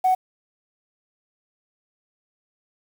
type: tone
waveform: sine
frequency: 745 Hz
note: F#5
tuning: 12 cents sharp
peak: -14 dBFS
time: 0.04-0.15 s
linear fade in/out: 10 ms
effects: tanh soft clip ceiling -12 dBFS + 7-bit